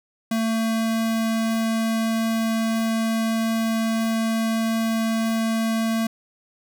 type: tone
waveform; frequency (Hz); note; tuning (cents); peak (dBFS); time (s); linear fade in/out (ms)
square; 224.8; A3; +37; -21; 0.31-6.07; 5
effects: none

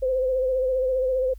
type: tone with vibrato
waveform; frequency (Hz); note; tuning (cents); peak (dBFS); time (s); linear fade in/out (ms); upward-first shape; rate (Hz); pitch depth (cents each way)
sine; 516; C5; -24; -20; 0.02-1.34; 10; sine; 15; 40
effects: added 50 Hz sine -38 dBFS peak until 1.38 s + white hiss -65 dBFS RMS until 1.38 s

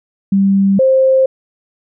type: tone pair in turn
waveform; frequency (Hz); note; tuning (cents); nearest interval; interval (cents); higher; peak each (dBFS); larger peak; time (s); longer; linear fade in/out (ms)
sine; 196 / 527.2; G3 / C5; 0 / +13; octave + perfect fourth; 1713; second; -8 / -7; second; 0.32-0.79 / 0.79-1.26; neither; 5
effects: none

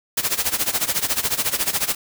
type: noise with tremolo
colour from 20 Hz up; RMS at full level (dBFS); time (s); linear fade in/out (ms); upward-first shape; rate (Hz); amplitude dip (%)
white; -19; 0.17-1.95; 5; sine; 14; 85
effects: none

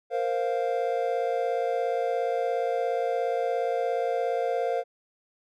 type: chord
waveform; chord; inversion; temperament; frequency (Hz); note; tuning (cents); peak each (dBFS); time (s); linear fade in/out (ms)
triangle; Bb suspended second; none; equal; 466.2 / 523.3 / 698.5; Bb4 / C5 / F5; 0 / 0 / 0; -27; 0.1-4.84; 50
effects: none

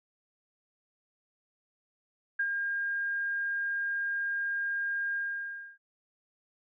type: tone with ADSR envelope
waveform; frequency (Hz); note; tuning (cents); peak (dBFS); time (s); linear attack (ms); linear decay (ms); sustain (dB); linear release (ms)
sine; 1612; G6; +48; -25; 2.39-5.78; 8; 62; -4; 630
effects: none

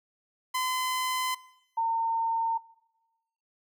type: tone pair in turn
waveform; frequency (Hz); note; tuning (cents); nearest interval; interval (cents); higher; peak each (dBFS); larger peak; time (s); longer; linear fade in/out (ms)
sawtooth / sine; 1022 / 910.5; C6 / A#5; -41 / -41; major second; 200; first; -23 / -24; first; 0.54-1.35 / 1.77-2.58; neither; 10
effects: noise-tail reverb RT60 1.0 s tail -22 dB re dry

